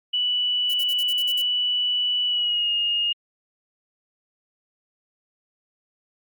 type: tone with pitch glide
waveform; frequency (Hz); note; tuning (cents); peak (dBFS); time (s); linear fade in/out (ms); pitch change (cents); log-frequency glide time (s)
sine; 2960 to 2848; F#7 to F7; 0 to +33; -20; 0.13-3.13; 10; -67; 2.26-2.71
type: noise bursts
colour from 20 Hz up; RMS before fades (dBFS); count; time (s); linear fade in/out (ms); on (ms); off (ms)
violet; -33; 8; 0.69-1.422; 10; 53; 44
effects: Opus 48 kbps